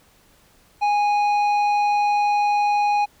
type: tone with tanh clipping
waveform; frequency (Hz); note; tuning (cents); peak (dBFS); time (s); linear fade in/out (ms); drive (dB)
sine; 826; G#5; -10; -18; 0.81-3.06; 20; 9
effects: pink hiss -56 dBFS RMS until 3.2 s